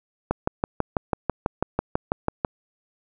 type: click train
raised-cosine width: 1 ms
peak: -7 dBFS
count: 14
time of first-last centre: 0.31-2.448 s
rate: 6.08 Hz
effects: none